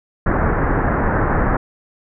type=low-pass noise; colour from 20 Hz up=pink; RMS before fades=-17 dBFS; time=0.26-1.57 s; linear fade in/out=5 ms; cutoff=1800 Hz; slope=48 dB/octave; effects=none